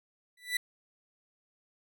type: tone with exponential growth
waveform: 30% pulse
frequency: 1975.5 Hz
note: B6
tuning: in tune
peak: -22 dBFS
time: 0.37-0.57 s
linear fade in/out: 5 ms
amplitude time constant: 43 ms
effects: none